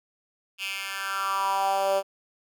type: tone with high-pass filter sweep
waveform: 10% pulse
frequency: 195.2 Hz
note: G3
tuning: 7 cents flat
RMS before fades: -27 dBFS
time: 0.58-2.03 s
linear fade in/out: 50 ms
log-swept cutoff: 2700 to 520 Hz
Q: 4.5
effects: none